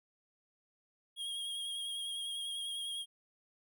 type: tone with vibrato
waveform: square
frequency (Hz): 3260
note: G#7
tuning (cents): -33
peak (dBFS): -38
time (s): 1.16-3.06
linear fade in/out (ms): 50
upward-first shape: triangle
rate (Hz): 10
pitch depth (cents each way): 36
effects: none